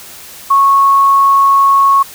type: tone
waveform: sine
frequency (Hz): 1102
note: C#6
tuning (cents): -11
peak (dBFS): -5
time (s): 0.5-2.03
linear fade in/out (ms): 10
effects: white hiss -33 dBFS RMS until 2.14 s